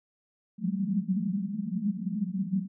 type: band-pass noise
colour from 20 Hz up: white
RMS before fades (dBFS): -30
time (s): 0.58-2.68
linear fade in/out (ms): 50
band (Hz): 180 to 210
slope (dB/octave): 96
effects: none